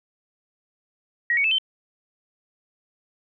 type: tone with pitch steps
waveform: sine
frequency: 1900 / 2234 / 2626 / 3087 Hz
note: A#6 / C#7 / E7 / G7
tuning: +33 / +13 / -7 / -27 cents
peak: -18 dBFS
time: 1.3-1.584 s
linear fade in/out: 2 ms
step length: 71 ms
effects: none